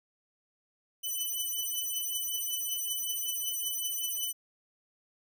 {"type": "beating tone pair", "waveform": "5% pulse", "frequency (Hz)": [2996, 3001.3], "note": ["F#7", "F#7"], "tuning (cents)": [21, 24], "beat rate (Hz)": 5.3, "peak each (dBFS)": -26, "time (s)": [1.03, 4.33], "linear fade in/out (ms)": 20, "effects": []}